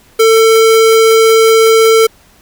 square tone, 447.3 Hz, A4, 28 cents sharp, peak -5 dBFS, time 0.19-2.07 s, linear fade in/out 10 ms, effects pink hiss -46 dBFS RMS until 2.41 s

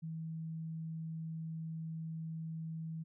sine tone, 161.4 Hz, E3, 36 cents flat, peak -39 dBFS, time 0.02-3.04 s, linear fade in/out 20 ms, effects none

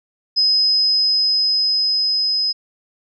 sine tone with level ramp, 5060 Hz, D#8, 28 cents sharp, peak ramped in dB -12 to -16 dBFS, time 0.36-2.53 s, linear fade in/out 20 ms, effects none

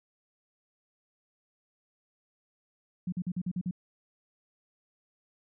sine tone bursts, 179.6 Hz, F3, 49 cents sharp, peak -29 dBFS, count 7, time 3.07-3.711 s, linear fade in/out 5 ms, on 53 ms, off 45 ms, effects none

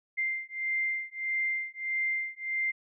sine beating tone pair, 2093 / 2094.6 Hz, C7 / C7, 0 / +1 cents, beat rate 1.6 Hz, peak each -32 / -32 dBFS, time 0.17-2.72 s, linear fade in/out 20 ms, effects none

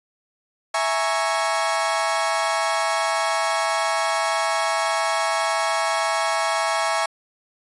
30% pulse chord, A# half-diminished seventh, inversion second, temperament equal, 659.3 / 830.6 / 932.3 / 1108.7 Hz, E5 / G#5 / A#5 / C#6, 0 / 0 / 0 / 0 cents, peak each -22 / -23 / -26 / -23 dBFS, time 0.74-7.06 s, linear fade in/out 5 ms, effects resampled to 24000 Hz

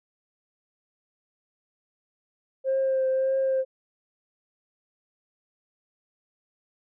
sine tone with vibrato, 529 Hz, C5, 19 cents sharp, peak -20 dBFS, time 2.64-3.65 s, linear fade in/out 50 ms, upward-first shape triangle, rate 1.7 Hz, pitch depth 21 cents each way, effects tanh soft clip ceiling -18 dBFS

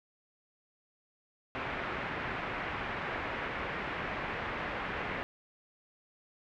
white low-pass noise, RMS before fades -37 dBFS, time 1.55-5.23 s, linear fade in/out 0 ms, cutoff 2200 Hz, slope 24 dB/octave, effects none

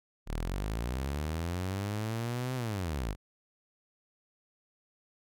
sawtooth linear two-way sweep, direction up then down, 35.31 to 130 to 42.62 Hz, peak -28 dBFS, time 0.26-3.16 s, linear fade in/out 50 ms, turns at 2.55 s, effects none

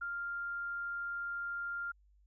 sine tone, 1396.9 Hz, F6, in tune, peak -36 dBFS, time 0.01-1.92 s, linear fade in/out 10 ms, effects added 50 Hz sine -63 dBFS peak until 2.26 s

